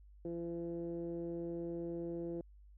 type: tone with low-pass filter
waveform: 15% pulse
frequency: 169.7 Hz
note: F3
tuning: 49 cents flat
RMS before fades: -41 dBFS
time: 0.25-2.41 s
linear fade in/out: 2 ms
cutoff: 410 Hz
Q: 4.1
effects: added 50 Hz sine -56 dBFS peak until 2.77 s